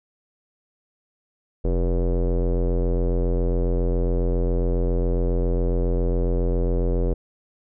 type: tone with low-pass filter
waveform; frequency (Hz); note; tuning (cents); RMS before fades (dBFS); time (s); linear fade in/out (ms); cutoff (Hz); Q
square; 43.65; F1; 0; -21; 1.64-7.14; 10; 470; 3.7
effects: none